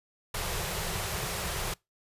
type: band-stop noise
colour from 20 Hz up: pink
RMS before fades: -33 dBFS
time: 0.34-1.74 s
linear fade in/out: 5 ms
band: 200 to 340 Hz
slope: 96 dB/octave
effects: noise-tail reverb RT60 0.2 s tail -24 dB re dry + resampled to 32000 Hz